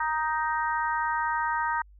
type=harmonic tone; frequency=311.8 Hz; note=D#4; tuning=4 cents sharp; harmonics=3 / 4 / 5 / 6; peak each=-27 / -32 / -32 / -35 dBFS; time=0-1.82 s; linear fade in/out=5 ms; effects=added 50 Hz sine -50 dBFS peak until 1.99 s